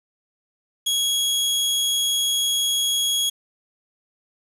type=tone; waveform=sawtooth; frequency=3322 Hz; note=G#7; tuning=in tune; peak=-16 dBFS; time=0.86-3.3 s; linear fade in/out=10 ms; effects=resampled to 32000 Hz + 7-bit